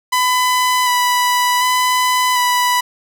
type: tone with vibrato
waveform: sawtooth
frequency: 995 Hz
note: B5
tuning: 13 cents sharp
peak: -9 dBFS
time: 0.12-2.81 s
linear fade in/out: 10 ms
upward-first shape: square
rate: 0.67 Hz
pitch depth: 14 cents each way
effects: none